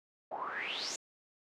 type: noise with low-pass filter sweep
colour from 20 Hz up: pink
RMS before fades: -38 dBFS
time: 0.31-0.96 s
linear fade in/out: 5 ms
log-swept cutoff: 690 to 7100 Hz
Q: 8.2
effects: high-pass 400 Hz 12 dB/octave